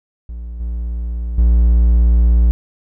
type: tone with level steps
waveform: triangle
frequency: 58.27 Hz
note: A#1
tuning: in tune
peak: -23 / -17 / -6 dBFS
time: 0.29-2.51 s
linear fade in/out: 0 ms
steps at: 0.6 / 1.38 s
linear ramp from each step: 5 ms
effects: none